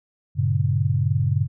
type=chord; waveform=sine; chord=G diminished; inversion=none; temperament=just; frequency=98 / 117.6 / 141.12 Hz; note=G2 / Bb2 / Db3; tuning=0 / +16 / +31 cents; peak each=-22 / -23 / -22 dBFS; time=0.35-1.48 s; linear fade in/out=50 ms; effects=none